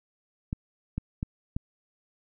clicks, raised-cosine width 5 ms, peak -17 dBFS, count 4, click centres 0.529 / 0.98 / 1.229 / 1.565 s, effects none

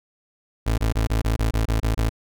30% pulse tone bursts, 55 Hz, A1, in tune, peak -16 dBFS, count 10, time 0.66-2.094 s, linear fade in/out 10 ms, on 120 ms, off 26 ms, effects none

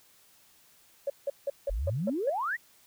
sine tone bursts, 560 Hz, C#5, 18 cents sharp, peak -26 dBFS, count 7, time 1.07-2.3 s, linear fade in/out 5 ms, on 30 ms, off 170 ms
sine exponential sweep, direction up, 39.36 to 2020 Hz, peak -28 dBFS, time 1.69-2.57 s, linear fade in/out 20 ms
effects tanh soft clip ceiling -18 dBFS + white hiss -61 dBFS RMS until 2.86 s

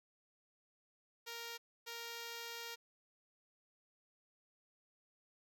5% pulse tone pair in turn, 466.2 / 466.2 Hz, A#4 / A#4, 0 / 0 cents, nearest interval unison, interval 0 cents, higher neither, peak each -33 / -33 dBFS, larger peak neither, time 1.26-1.58 / 1.86-2.76 s, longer second, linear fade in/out 20 ms, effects none

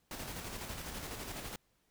pink noise with tremolo, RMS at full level -42 dBFS, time 0.11-1.56 s, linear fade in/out 2 ms, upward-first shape square, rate 12 Hz, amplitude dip 35%, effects pink hiss -75 dBFS RMS until 1.9 s

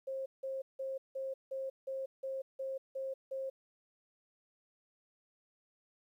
sine tone bursts, 534 Hz, C5, 35 cents sharp, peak -36 dBFS, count 10, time 0.07-3.5 s, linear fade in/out 10 ms, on 190 ms, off 170 ms, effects 12-bit

